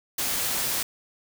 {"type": "noise", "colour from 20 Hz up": "white", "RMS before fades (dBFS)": -27, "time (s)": [0.18, 0.83], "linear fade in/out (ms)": 5, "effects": []}